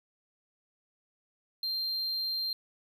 triangle tone, 4172 Hz, C8, 6 cents flat, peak -29 dBFS, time 1.63-2.53 s, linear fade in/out 2 ms, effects none

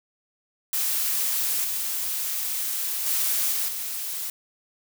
blue noise with level steps, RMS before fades -25 / -28 / -24 / -26 / -31 dBFS, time 0.73-4.3 s, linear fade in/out 2 ms, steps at 1.64 / 3.06 / 3.52 / 3.68 s, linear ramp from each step 5 ms, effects none

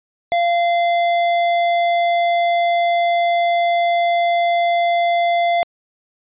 sine tone with tanh clipping, 690 Hz, F5, 21 cents flat, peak -16 dBFS, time 0.32-5.63 s, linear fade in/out 0 ms, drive 16 dB, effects resampled to 8000 Hz

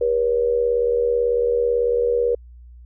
sine tone with amplitude modulation, 479.1 Hz, A#4, 47 cents sharp, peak -13 dBFS, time 0.01-2.35 s, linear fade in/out 5 ms, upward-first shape sine, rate 78.1 Hz, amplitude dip 70%, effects added 60 Hz sine -40 dBFS peak until 2.85 s

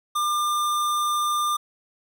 square tone, 1198 Hz, D6, 34 cents sharp, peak -22 dBFS, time 0.15-1.57 s, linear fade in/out 10 ms, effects none

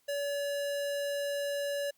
square tone, 570 Hz, C#5, 48 cents sharp, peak -32 dBFS, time 0.08-1.91 s, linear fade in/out 10 ms, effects white hiss -71 dBFS RMS until 1.97 s + Opus 48 kbps

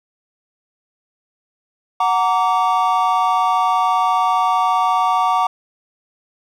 triangle chord, Gb augmented, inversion none, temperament just, 740 / 925 / 1156.2 Hz, Gb5 / Bb5 / D6, 0 / -14 / -27 cents, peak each -16 / -17 / -16 dBFS, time 2-5.47 s, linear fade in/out 5 ms, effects none

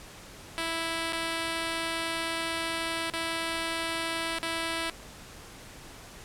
5% pulse tone with dropouts, 329.6 Hz, E4, in tune, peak -18 dBFS, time 0.58-4.9 s, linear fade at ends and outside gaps 0 ms, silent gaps 1.124-1.13 / 3.101-3.135 / 4.385-4.43 s, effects pink hiss -47 dBFS RMS until 6.24 s + low-pass 11000 Hz 12 dB/octave

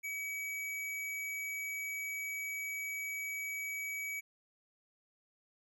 square tone, 2275 Hz, C#7, 44 cents sharp, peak -38 dBFS, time 0.03-4.21 s, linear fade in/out 20 ms, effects none

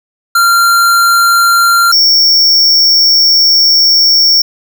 square tone pair in turn, 1382 / 5479 Hz, F6 / F8, -19 / -34 cents, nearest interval 2 octaves, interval 2385 cents, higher second, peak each -6 / -5 dBFS, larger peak second, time 0.35-1.92 / 1.92-4.42 s, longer second, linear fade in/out 5 ms, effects none

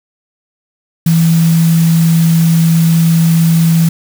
sine tone in noise, 164.81 Hz, E3, in tune, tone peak -6 dBFS, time 1.06-3.89 s, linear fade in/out 5 ms, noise white, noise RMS -24 dBFS, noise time 1.06-3.89 s, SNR +15 dB, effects none

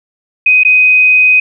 sine tone with dropouts, 2507 Hz, D#7, 12 cents sharp, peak -4 dBFS, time 0.46-1.4 s, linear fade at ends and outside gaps 5 ms, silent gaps 0.635-0.649 s, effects none

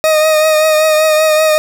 40% pulse tone with vibrato, 622.3 Hz, D#5, in tune, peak -7 dBFS, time 0.04-1.58 s, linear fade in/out 0 ms, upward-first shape triangle, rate 5.2 Hz, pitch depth 33 cents each way, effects 8-bit

